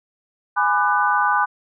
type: chord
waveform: sine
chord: G# half-diminished seventh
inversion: none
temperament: just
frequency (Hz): 830.6 / 996.7 / 1196.1 / 1495.1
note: G#5 / B5 / D6 / F#6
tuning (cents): 0 / +16 / +31 / +18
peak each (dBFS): -21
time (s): 0.56-1.46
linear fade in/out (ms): 20
effects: none